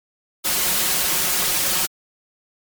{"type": "noise with comb filter", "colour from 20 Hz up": "white", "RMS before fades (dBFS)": -20, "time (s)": [0.44, 1.87], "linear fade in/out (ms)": 20, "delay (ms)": 5.5, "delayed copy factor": 0.6, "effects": ["MP3 96 kbps"]}